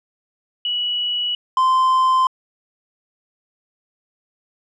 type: tone pair in turn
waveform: sine / triangle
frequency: 2935 / 1037.7 Hz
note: F#7 / C6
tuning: -15 / -15 cents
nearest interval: octave + tritone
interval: 1800 cents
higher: first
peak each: -19 / -11 dBFS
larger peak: second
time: 0.65-1.35 / 1.57-2.27 s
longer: neither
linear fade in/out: 2 ms
effects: resampled to 22050 Hz